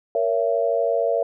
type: chord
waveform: sine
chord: A# diminished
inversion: none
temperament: just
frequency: 466.2 / 559.4 / 671.3 Hz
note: A#4 / C#5 / E5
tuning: 0 / +16 / +31 cents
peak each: -23 / -23 / -22 dBFS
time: 0.15-1.23 s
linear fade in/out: 2 ms
effects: none